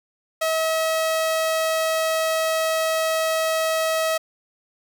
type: tone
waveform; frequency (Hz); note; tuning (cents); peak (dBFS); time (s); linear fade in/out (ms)
sawtooth; 642; E5; -46; -16; 0.41-4.18; 10
effects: none